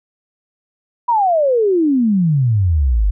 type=exponential sweep; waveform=sine; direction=down; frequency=987.8 to 46.25 Hz; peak=-11 dBFS; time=1.08-3.11 s; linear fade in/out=10 ms; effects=none